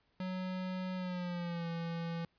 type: tone with pitch glide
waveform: square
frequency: 185 to 167.7 Hz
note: F#3 to E3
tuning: 0 to +30 cents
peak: -37 dBFS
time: 0.2-2.25 s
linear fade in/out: 2 ms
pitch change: -170 cents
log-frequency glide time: 0.95-1.68 s
effects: pink hiss -75 dBFS RMS until 2.38 s + resampled to 11025 Hz